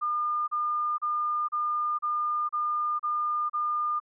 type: tone bursts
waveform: sine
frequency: 1209 Hz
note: D6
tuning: 50 cents sharp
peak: -25 dBFS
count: 8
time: 0.01-4.001 s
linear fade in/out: 20 ms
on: 470 ms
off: 33 ms
effects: none